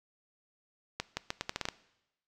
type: accelerating click train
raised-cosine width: 0.2 ms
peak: -15 dBFS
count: 9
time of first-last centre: 1-1.687 s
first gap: 170 ms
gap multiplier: 0.79
effects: noise-tail reverb RT60 0.9 s tail -19 dB re dry